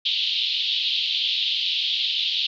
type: band-pass noise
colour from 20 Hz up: pink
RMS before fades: -24 dBFS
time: 0.05-2.47 s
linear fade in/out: 10 ms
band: 3000 to 4000 Hz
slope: 48 dB/octave
effects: none